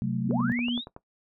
sine chord, F# diminished, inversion second, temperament equal, 130.81 / 185 / 220 Hz, C3 / F#3 / A3, 0 / 0 / 0 cents, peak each -30 dBFS, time 0.02-0.52 s, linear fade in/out 0 ms
sine tone, 240.8 Hz, B3, 44 cents flat, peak -26 dBFS, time 0.24-0.81 s, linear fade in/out 50 ms
sine linear sweep, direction up, 38.89 to 3951 Hz, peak -31 dBFS, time 0.25-0.85 s, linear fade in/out 50 ms
click train, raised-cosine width 1 ms, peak -27 dBFS, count 8, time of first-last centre 0.31-0.964 s, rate 10.7 Hz
effects noise-tail reverb RT60 0.1 s tail -17 dB re dry

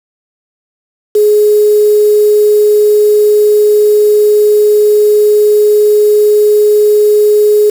sine tone with quantisation, 419.9 Hz, G#4, 19 cents sharp, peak -4 dBFS, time 1.15-7.7 s, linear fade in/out 5 ms, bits 4, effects none

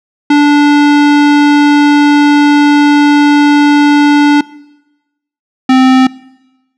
square tone pair in turn, 291.6 / 259.8 Hz, D4 / C4, -12 / -12 cents, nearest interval major second, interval 200 cents, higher first, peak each -4 dBFS, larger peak neither, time 0.3-4.41 / 5.69-6.07 s, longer first, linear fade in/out 5 ms, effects noise-tail reverb RT60 1.0 s tail -21 dB re dry + low-pass 4000 Hz 12 dB/octave

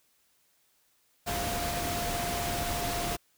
sine tone in noise, 698 Hz, F5, 1 cent flat, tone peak -34 dBFS, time 1.26-3.17 s, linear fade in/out 20 ms, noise pink, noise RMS -33 dBFS, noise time 1.26-3.17 s, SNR -4 dB, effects white hiss -69 dBFS RMS until 3.37 s

